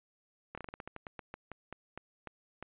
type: slowing click train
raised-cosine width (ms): 0.5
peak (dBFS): -27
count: 17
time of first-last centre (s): 0.55-2.626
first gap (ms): 26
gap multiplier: 1.19
effects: resampled to 8000 Hz